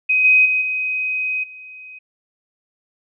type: tone with level steps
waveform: sine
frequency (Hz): 2517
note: D#7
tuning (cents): +19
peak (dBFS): -13 / -9 / -15 / -19 / -35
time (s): 0.09-1.99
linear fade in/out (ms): 10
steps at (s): 0.24 / 0.45 / 0.61 / 1.43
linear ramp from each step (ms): 10
effects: none